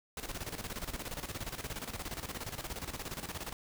pink noise with tremolo, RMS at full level -39 dBFS, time 0.17-3.53 s, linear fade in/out 2 ms, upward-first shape square, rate 17 Hz, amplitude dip 70%, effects none

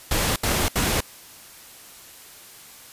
pink noise bursts, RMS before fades -22 dBFS, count 3, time 0.11-1.006 s, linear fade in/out 2 ms, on 250 ms, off 73 ms, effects white hiss -45 dBFS RMS until 2.92 s + resampled to 32000 Hz

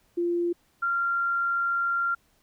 sine tone pair in turn, 345.9 / 1383.6 Hz, F4 / F6, -17 / -17 cents, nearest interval 2 octaves, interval 2400 cents, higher second, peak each -23 dBFS, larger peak neither, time 0.17-0.53 / 0.82-2.15 s, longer second, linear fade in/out 10 ms, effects pink hiss -66 dBFS RMS until 2.42 s

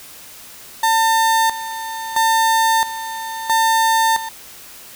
35% pulse tone with tremolo, 900 Hz, A5, 39 cents sharp, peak -11 dBFS, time 0.83-4.29 s, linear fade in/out 5 ms, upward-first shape square, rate 0.75 Hz, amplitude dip 75%, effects white hiss -39 dBFS RMS until 4.95 s

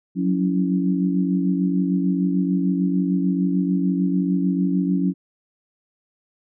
sine tone cluster, 182 / 188.7 / 278.6 / 327.7 Hz, F#3 / F#3 / C#4 / E4, -28 / +34 / +9 / -10 cents, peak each -20 / -29 / -22 / -29 dBFS, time 0.15-5.14 s, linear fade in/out 50 ms, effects none

